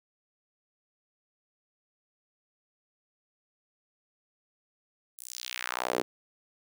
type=tone with high-pass filter sweep; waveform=sawtooth; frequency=61.74 Hz; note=B1; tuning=in tune; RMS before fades=-35 dBFS; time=5.18-6.02 s; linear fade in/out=0 ms; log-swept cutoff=11000 to 350 Hz; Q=1.8; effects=none